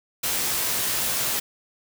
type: noise with comb filter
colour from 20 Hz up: white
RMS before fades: -25 dBFS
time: 0.23-1.4 s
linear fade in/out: 10 ms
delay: 17 ms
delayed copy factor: +0.5
effects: none